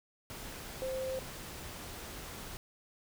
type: tone in noise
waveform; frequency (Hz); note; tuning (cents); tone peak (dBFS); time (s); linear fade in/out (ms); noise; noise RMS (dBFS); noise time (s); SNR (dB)
sine; 523.3; C5; 0; -34; 0.82-1.19; 0; pink; -45; 0.3-2.57; +8
effects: none

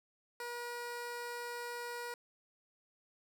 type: tone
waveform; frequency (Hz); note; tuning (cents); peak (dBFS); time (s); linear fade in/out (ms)
15% pulse; 479.8; A#4; +50; -34; 0.4-2.14; 2
effects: none

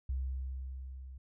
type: tone with level ramp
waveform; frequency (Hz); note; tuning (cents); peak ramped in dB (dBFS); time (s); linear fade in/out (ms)
sine; 65.41; C2; 0; -31 to -45; 0.09-1.18; 5
effects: none

